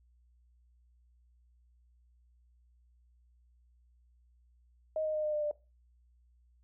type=tone with pitch steps; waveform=sine; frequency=626 / 619.5 / 613.1 / 606.8 / 600.5 / 594.3 Hz; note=D#5 / D#5 / D#5 / D#5 / D5 / D5; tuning=+10 / -8 / -26 / -44 / +38 / +20 cents; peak=-30 dBFS; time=4.96-5.512 s; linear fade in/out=2 ms; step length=92 ms; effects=noise-tail reverb RT60 0.3 s tail -20 dB re dry + added 60 Hz sine -63 dBFS peak until 6.63 s